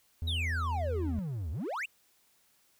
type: tone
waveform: triangle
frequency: 82.41 Hz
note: E2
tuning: in tune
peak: -29 dBFS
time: 0.22-1.19 s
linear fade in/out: 0 ms
type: exponential two-way sweep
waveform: triangle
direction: down then up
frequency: 3954 to 70.8 to 2977 Hz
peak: -31 dBFS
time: 0.27-1.86 s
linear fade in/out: 10 ms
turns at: 1.51 s
effects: white hiss -68 dBFS RMS until 2.79 s